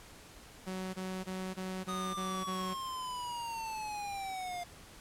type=tone bursts; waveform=sawtooth; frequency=186.9 Hz; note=F#3; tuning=18 cents sharp; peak=-33 dBFS; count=7; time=0.66-2.746 s; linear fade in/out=20 ms; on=280 ms; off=21 ms
type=linear sweep; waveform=square; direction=down; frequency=1244.5 to 698.5 Hz; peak=-38 dBFS; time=1.88-4.64 s; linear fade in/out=10 ms
effects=pink hiss -54 dBFS RMS until 5 s + low-pass 12000 Hz 12 dB/octave